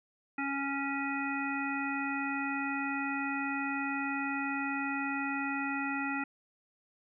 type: harmonic tone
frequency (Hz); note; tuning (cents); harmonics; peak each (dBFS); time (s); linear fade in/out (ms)
277.2; C#4; 0; 1 / 3 / 5 / 7 / 9; -35 / -39 / -38 / -39 / -39; 0.38-6.24; 5
effects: none